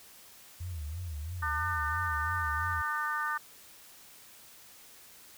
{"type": "tone with vibrato", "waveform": "sine", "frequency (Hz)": 81.4, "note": "E2", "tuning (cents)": -21, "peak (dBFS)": -35, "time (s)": [0.6, 2.82], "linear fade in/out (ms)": 10, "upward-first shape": "sine", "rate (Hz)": 3, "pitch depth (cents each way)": 180}
{"type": "harmonic tone", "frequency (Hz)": 301, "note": "D4", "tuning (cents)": 43, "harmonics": [3, 4, 5, 6], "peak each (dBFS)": [-39, -33, -35, -37], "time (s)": [1.42, 3.38], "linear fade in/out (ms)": 10}
{"effects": ["white hiss -54 dBFS RMS until 5.37 s"]}